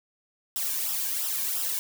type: noise with flanger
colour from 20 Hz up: blue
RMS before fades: -29 dBFS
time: 0.56-1.79 s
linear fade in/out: 0 ms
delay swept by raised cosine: 0.45 to 1.55 ms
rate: 2.9 Hz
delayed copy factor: -0.7
effects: none